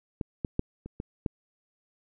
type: clicks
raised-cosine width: 3 ms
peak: -18 / -16 / -12 / -27 / -21 / -15 dBFS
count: 6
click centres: 0.212 / 0.448 / 0.594 / 0.86 / 1.001 / 1.262 s
effects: none